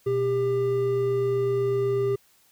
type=tone pair together; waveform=triangle; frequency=123.47 / 398.4 Hz; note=B2 / G4; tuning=0 / +28 cents; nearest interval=octave + minor sixth; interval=2028 cents; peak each=-28 / -20 dBFS; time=0.06-2.16 s; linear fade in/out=10 ms; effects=white hiss -61 dBFS RMS until 2.51 s